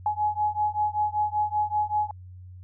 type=beating tone pair; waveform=sine; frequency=840 / 845.2 Hz; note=G#5 / G#5; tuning=+19 / +30 cents; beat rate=5.2 Hz; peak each=-26 dBFS; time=0.06-2.11 s; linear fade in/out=2 ms; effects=added 91 Hz sine -41 dBFS peak until 2.63 s